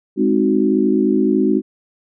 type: chord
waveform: sine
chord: Ab dominant seventh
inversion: none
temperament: equal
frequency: 207.7 / 261.6 / 311.1 / 370 Hz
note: Ab3 / C4 / Eb4 / Gb4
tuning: 0 / 0 / 0 / 0 cents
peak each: -18 dBFS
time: 0.16-1.62 s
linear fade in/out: 50 ms
effects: none